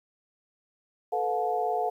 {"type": "tone cluster", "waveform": "sine", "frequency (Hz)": [437, 493.5, 717, 864], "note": ["A4", "B4", "F5", "A5"], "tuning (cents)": [-12, -1, 45, -32], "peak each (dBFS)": [-31, -34, -27, -35], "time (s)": [1.12, 1.9], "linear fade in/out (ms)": 10, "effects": ["10-bit"]}